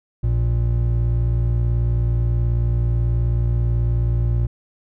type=tone pair together; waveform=triangle; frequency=58 / 116.54 Hz; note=A#1 / A#2; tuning=-8 / 0 cents; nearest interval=octave; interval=1208 cents; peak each=-17 dBFS; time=0.23-4.47 s; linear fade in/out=10 ms; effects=none